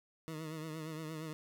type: tone with vibrato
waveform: 20% pulse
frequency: 157.7 Hz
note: D#3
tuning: 24 cents sharp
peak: -36 dBFS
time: 0.28-1.33 s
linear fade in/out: 0 ms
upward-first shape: triangle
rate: 8.6 Hz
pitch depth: 63 cents each way
effects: none